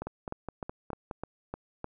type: two click trains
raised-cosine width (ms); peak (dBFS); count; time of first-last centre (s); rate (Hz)
1; -22 / -21; 6 / 7; 0.07-1.112 / 0.02-1.844; 4.8 / 3.29
effects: none